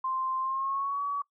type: tone with pitch glide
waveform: sine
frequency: 1046.5 to 1134.6 Hz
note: C6 to C#6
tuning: 0 to +40 cents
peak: -28 dBFS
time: 0.04-1.22 s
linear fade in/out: 5 ms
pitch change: +140 cents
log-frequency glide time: 0.4-1.02 s
effects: noise-tail reverb RT60 0.1 s tail -21 dB re dry